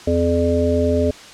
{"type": "harmonic tone", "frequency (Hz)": 85.3, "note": "F2", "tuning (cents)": -40, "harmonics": [1, 3, 5, 7], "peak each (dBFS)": [-20, -20, -20, -20], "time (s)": [0.07, 1.11], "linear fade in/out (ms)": 5, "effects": ["white hiss -39 dBFS RMS until 1.33 s", "low-pass 6000 Hz 12 dB/octave"]}